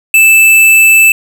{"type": "tone", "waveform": "square", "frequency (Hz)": 2637, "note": "E7", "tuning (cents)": 0, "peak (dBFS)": -3, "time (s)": [0.14, 1.12], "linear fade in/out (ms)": 2, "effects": []}